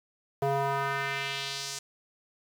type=tone with band-pass filter sweep; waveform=square; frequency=138.4 Hz; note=C#3; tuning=2 cents flat; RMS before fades=-31 dBFS; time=0.42-1.79 s; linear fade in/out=5 ms; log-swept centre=590 to 6800 Hz; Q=1.7; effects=8-bit